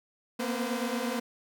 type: tone cluster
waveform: sawtooth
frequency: 232.8 / 241.6 / 260.1 / 510 Hz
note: A#3 / B3 / C4 / C5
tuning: -2 / -38 / -10 / -44 cents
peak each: -29 / -32 / -34 / -32 dBFS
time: 0.39-1.2 s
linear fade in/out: 10 ms
effects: none